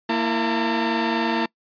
sawtooth tone cluster, 231.4 / 332.4 / 902 Hz, A#3 / E4 / A5, -13 / +15 / +43 cents, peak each -20 / -21 / -21 dBFS, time 0.09-1.46 s, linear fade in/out 5 ms, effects noise-tail reverb RT60 0.1 s tail -25 dB re dry + resampled to 11025 Hz

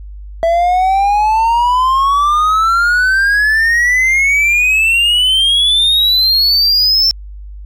triangle exponential sweep, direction up, 659.3 to 5400 Hz, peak -7 dBFS, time 0.43-7.11 s, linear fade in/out 0 ms, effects added 50 Hz sine -27 dBFS peak until 7.65 s

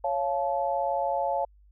sine chord, Db augmented, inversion none, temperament just, 554.4 / 693 / 866.2 Hz, Db5 / F5 / A5, 0 / -14 / -27 cents, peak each -29 dBFS, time 0.04-1.45 s, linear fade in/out 5 ms, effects added 50 Hz sine -54 dBFS peak until 1.71 s

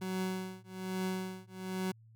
30% pulse tone with tremolo, 186.8 Hz, F#3, 17 cents sharp, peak -29 dBFS, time 0.01-1.92 s, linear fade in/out 10 ms, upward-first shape triangle, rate 1.2 Hz, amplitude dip 100%, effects added 112 Hz sine -56 dBFS peak until 2.15 s

